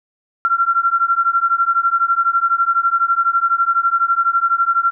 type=beating tone pair; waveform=sine; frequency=1362 / 1374 Hz; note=F6 / F6; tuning=-44 / -29 cents; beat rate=12 Hz; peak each=-16 dBFS; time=0.45-4.91 s; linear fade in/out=0 ms; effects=none